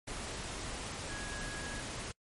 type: tone in noise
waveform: sine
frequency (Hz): 1661.2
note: G#6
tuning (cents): 0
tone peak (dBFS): -44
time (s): 1.09-1.81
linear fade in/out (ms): 10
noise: pink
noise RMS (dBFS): -41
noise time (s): 0.07-2.12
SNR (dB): -6
effects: noise-tail reverb RT60 0.1 s tail -25 dB re dry + MP3 48 kbps